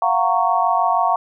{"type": "chord", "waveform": "sine", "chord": "Gb major seventh", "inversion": "third", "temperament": "just", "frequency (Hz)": [693.7, 740, 925, 1110], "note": ["F5", "Gb5", "Bb5", "Db6"], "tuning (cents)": [-12, 0, -14, 2], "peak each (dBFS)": -20, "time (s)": [0.02, 1.16], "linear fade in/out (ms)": 2, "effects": []}